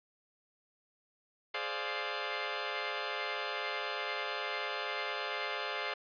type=chord; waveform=10% pulse; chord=D half-diminished seventh; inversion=second; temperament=equal with one note detuned; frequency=420.9 / 523.3 / 587.3 / 698.5 Hz; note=Ab4 / C5 / D5 / F5; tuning=+23 / 0 / 0 / 0 cents; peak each=-32 dBFS; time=1.54-5.94 s; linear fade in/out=5 ms; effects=resampled to 11025 Hz